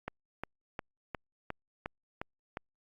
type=click train; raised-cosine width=0.5 ms; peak=-21 dBFS; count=8; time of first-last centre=0.08-2.571 s; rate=2.81 Hz; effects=Opus 48 kbps